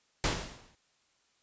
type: noise with exponential decay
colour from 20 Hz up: pink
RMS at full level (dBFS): -26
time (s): 0.24-0.75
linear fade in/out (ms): 0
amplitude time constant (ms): 110
effects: white hiss -71 dBFS RMS until 1.42 s + resampled to 16000 Hz